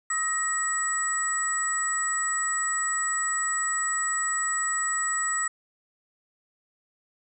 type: tone cluster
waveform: sine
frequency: 1274 / 1886 / 7870 Hz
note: D#6 / A#6 / B8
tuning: +41 / +20 / -7 cents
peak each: -30 / -30 / -27 dBFS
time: 0.1-5.48 s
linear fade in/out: 5 ms
effects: none